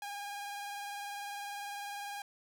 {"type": "tone with vibrato", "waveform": "sawtooth", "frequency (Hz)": 813, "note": "G#5", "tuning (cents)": -37, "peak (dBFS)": -36, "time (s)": [0.02, 2.22], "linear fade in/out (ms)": 2, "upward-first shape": "sine", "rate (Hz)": 20, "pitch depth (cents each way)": 33, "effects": []}